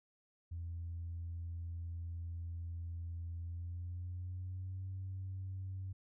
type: tone with pitch glide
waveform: sine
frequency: 84.8 to 94.64 Hz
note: E2 to F#2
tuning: +50 to +40 cents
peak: -39 dBFS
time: 0.51-5.93 s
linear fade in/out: 10 ms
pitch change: +190 cents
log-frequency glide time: 3.39-4.87 s
effects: tanh soft clip ceiling -36 dBFS